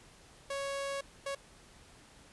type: tone bursts at uneven times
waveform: sawtooth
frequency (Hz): 554.4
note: C#5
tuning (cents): 0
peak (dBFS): -31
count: 2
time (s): 0.5-1.01 / 1.26-1.35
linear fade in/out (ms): 5
effects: pink hiss -58 dBFS RMS until 2.32 s + resampled to 24000 Hz